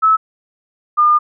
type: tone pair in turn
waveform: sine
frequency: 1300 / 1209.2 Hz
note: E6 / D#6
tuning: -24 / -50 cents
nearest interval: minor second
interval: 126 cents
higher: first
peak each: -8 dBFS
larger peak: neither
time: 0.02-0.17 / 0.97-1.19 s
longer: second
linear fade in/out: 20 ms
effects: none